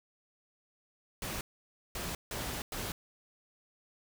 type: noise bursts at uneven times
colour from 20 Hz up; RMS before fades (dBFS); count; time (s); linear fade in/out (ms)
pink; -38; 4; 1.22-1.41 / 1.95-2.15 / 2.31-2.62 / 2.72-2.92; 2
effects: none

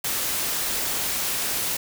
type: noise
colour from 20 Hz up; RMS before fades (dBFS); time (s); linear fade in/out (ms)
white; -26; 0.04-1.77; 5
effects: none

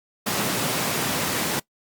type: high-pass noise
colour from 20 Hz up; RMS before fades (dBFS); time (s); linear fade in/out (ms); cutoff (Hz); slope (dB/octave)
pink; -25; 0.26-1.6; 10; 130; 24
effects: noise-tail reverb RT60 0.1 s tail -21 dB re dry + Opus 48 kbps

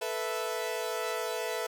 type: chord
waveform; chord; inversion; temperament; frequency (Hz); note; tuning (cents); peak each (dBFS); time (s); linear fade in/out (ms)
sawtooth; A suspended second; none; equal; 440 / 493.9 / 659.3; A4 / B4 / E5; 0 / 0 / 0; -32; 0.01-1.67; 10
effects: none

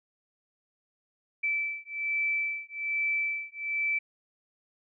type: beating tone pair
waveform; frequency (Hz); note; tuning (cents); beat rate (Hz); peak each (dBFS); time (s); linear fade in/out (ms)
sine; 2320 / 2321.2; D7 / D7; -22 / -21; 1.2; -31; 1.43-3.99; 10
effects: none

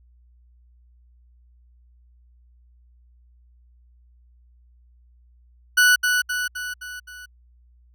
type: tone with echo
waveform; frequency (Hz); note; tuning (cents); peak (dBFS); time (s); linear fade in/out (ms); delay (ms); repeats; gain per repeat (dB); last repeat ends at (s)
40% pulse; 1480; F#6; 0; -12; 5.77-5.96; 10; 260; 5; -5; 7.26
effects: added 60 Hz sine -52 dBFS peak until 7.94 s

